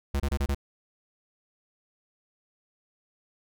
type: tone bursts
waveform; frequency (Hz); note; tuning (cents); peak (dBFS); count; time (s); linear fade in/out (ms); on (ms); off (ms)
square; 69.9; C#2; +15; -25; 5; 0.14-0.547; 5; 59; 28
effects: none